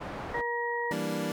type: low-pass noise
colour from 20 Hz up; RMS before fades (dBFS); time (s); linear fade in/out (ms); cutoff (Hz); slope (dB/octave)
white; -38; 0-0.42; 20; 950; 12
type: harmonic tone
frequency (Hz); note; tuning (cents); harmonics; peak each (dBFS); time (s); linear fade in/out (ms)
474.6; A#4; +31; 1 / 2 / 4; -33 / -33 / -33; 0.34-0.93; 5
type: chord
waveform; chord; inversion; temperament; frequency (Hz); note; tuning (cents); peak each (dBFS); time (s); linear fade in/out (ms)
25% pulse; E half-diminished seventh; none; equal; 164.81 / 196 / 233.1 / 293.7; E3 / G3 / Bb3 / D4; 0 / 0 / 0 / 0; -32; 0.91-1.32; 2
effects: none